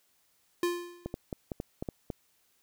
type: tone with exponential decay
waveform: square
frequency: 349.2 Hz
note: F4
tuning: in tune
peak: -25 dBFS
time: 0.63-1.14 s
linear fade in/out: 2 ms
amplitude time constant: 110 ms
type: clicks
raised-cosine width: 2 ms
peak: -21 dBFS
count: 8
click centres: 1.06 / 1.141 / 1.328 / 1.518 / 1.601 / 1.825 / 1.888 / 2.102 s
effects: white hiss -70 dBFS RMS until 2.62 s